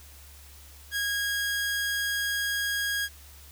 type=tone; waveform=sawtooth; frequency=1640 Hz; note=G#6; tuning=22 cents flat; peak=-23 dBFS; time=0.91-3.09 s; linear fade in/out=50 ms; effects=added 71 Hz sine -49 dBFS peak until 3.51 s + white hiss -52 dBFS RMS until 3.51 s